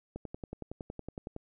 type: click train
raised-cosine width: 2 ms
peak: -26 dBFS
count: 14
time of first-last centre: 0.16-1.364 s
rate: 10.8 Hz
effects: none